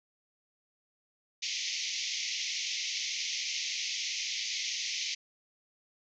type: band-pass noise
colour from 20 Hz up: white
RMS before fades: -35 dBFS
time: 1.42-5.15 s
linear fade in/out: 10 ms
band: 2000 to 6500 Hz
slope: 96 dB/octave
effects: none